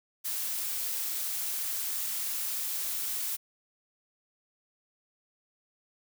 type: noise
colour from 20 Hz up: blue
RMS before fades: -33 dBFS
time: 0.24-3.37 s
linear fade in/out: 20 ms
effects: none